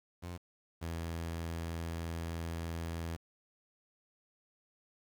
sawtooth tone pair in turn, 87.6 / 83.17 Hz, F2 / E2, +6 / +16 cents, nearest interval minor second, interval 90 cents, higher first, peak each -37 / -33 dBFS, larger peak second, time 0.22-0.38 / 0.81-3.17 s, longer second, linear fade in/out 20 ms, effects 10-bit

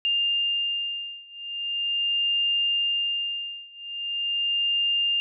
sine beating tone pair, 2804 / 2804.41 Hz, F7 / F7, +6 / +7 cents, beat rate 0.41 Hz, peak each -26 / -27 dBFS, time 0.05-5.2 s, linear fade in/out 0 ms, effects none

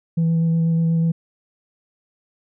sine tone with vibrato, 164.81 Hz, E3, in tune, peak -13 dBFS, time 0.17-1.12 s, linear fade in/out 10 ms, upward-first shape square, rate 8.2 Hz, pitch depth 9 cents each way, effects tanh soft clip ceiling -14 dBFS

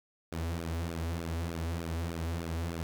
sawtooth tone with flanger, 83.2 Hz, E2, 17 cents sharp, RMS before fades -35 dBFS, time 0.32-2.83 s, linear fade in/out 0 ms, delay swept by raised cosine 0.98 to 5.78 ms, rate 3.3 Hz, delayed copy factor -0.75, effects none

